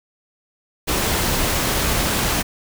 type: noise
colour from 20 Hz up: pink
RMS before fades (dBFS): -20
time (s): 0.87-2.43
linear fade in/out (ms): 20
effects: none